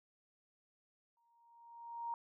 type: tone with exponential growth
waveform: sine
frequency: 935 Hz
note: A#5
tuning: 5 cents sharp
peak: -36 dBFS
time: 1.17-2.14 s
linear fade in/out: 1 ms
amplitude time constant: 210 ms
effects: none